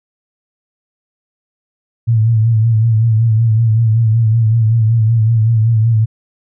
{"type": "tone with vibrato", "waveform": "sine", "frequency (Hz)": 112.5, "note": "A2", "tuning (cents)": 39, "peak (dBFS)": -8, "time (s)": [2.07, 6.06], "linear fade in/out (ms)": 20, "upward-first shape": "sine", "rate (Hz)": 5.3, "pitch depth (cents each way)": 63, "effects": []}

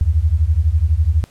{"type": "beating tone pair", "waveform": "sine", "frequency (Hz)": [73, 85], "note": ["D2", "F2"], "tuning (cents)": [-10, -46], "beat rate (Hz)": 12, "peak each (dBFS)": -15, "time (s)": [0.01, 1.24], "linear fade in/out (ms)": 0, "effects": ["pink hiss -51 dBFS RMS until 1.3 s", "low-pass 12000 Hz 12 dB/octave"]}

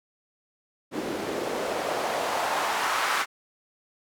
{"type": "noise with band-pass filter sweep", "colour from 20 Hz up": "white", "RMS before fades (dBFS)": -28, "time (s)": [0.91, 3.26], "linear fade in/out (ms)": 50, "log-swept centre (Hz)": [310, 1300], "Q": 1.7, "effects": []}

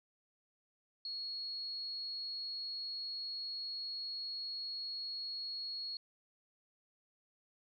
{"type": "tone", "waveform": "sine", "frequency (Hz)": 4325, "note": "C#8", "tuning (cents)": -43, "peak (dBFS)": -39, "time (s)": [1.05, 5.97], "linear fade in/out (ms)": 2, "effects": []}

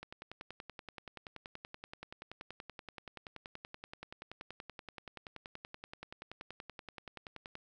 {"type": "click train", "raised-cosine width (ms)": 0.3, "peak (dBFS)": -29, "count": 80, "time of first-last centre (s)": [0.03, 7.554], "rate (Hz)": 10.5, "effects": []}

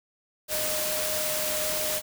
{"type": "tone in noise", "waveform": "sine", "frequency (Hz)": 615, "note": "D#5", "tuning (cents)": -20, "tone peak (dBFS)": -32, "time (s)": [0.48, 2.02], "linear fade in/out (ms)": 50, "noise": "white", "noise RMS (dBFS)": -29, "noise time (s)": [0.48, 2.02], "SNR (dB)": -6, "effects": []}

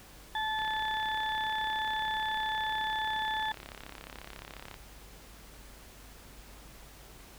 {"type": "harmonic tone", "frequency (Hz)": 870, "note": "A5", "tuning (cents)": -20, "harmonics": [1, 2, 4], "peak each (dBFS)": [-32, -35, -38], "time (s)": [0.35, 3.52], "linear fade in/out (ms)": 2}
{"type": "click train", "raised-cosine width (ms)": 0.3, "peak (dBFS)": -27, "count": 143, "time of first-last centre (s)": [0.59, 4.742], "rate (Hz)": 34.2}
{"effects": ["added 50 Hz sine -53 dBFS peak until 7.38 s", "pink hiss -53 dBFS RMS until 7.38 s"]}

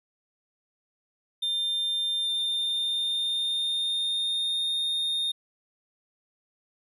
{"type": "tone with pitch glide", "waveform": "triangle", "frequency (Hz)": [3600, 3669], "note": ["A7", "A#7"], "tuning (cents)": [39, -28], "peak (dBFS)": -24, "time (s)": [1.42, 5.32], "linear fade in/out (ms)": 10, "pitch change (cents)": 33, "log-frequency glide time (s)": [2.18, 4.75], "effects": []}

